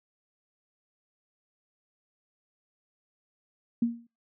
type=tone with exponential decay; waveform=sine; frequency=234.3 Hz; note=A#3; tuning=9 cents sharp; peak=-19 dBFS; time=3.82-4.07 s; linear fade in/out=5 ms; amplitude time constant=53 ms; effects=noise-tail reverb RT60 0.3 s tail -26 dB re dry